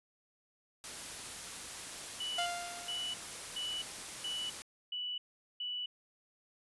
white noise, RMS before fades -44 dBFS, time 0.84-4.62 s, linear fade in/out 0 ms
sine tone bursts, 2960 Hz, F#7, in tune, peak -36 dBFS, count 6, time 2.2-5.86 s, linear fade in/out 5 ms, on 260 ms, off 420 ms
sawtooth tone with exponential decay, 698.5 Hz, F5, in tune, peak -28 dBFS, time 2.38-3.44 s, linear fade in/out 5 ms, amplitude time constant 230 ms
effects resampled to 24000 Hz

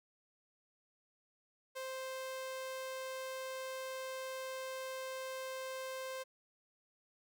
sawtooth tone, 523.3 Hz, C5, in tune, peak -37 dBFS, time 1.75-6.24 s, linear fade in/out 20 ms, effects none

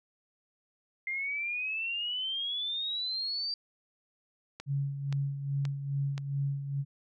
sine exponential sweep, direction up, 2091 to 4699 Hz, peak -31 dBFS, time 1.07-3.54 s, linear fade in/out 2 ms
click train, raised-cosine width 0.2 ms, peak -23 dBFS, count 4, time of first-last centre 4.6-6.179 s, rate 1.9 Hz
sine tone with tremolo, 139.7 Hz, C#3, 14 cents sharp, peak -27 dBFS, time 4.66-6.85 s, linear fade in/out 50 ms, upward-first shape sine, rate 2.4 Hz, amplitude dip 60%
effects none

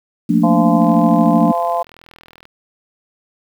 sine chord, Bb major seventh, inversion second, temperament equal, 174.61 / 220 / 233.1 / 293.7 Hz, F3 / A3 / Bb3 / D4, 0 / 0 / 0 / 0 cents, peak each -16 dBFS, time 0.29-1.52 s, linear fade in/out 10 ms
harmonic tone, 171.7 Hz, F3, 29 cents flat, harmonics 3 / 4 / 5 / 6, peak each -24 / -17 / -23 / -22 dBFS, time 0.43-1.83 s, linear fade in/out 10 ms
click train, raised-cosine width 0.3 ms, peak -25 dBFS, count 68, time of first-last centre 0.82-2.454 s, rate 41 Hz
effects 7-bit

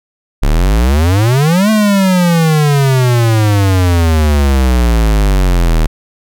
square exponential two-way sweep, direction up then down, 33.19 to 220 to 38.71 Hz, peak -8 dBFS, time 0.42-5.87 s, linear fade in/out 10 ms, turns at 1.7 s, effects none

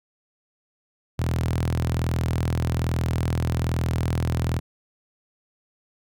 sawtooth tone with high-pass filter, 41.2 Hz, E1, in tune, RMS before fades -24 dBFS, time 1.18-4.6 s, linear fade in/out 20 ms, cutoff 100 Hz, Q 5, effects none

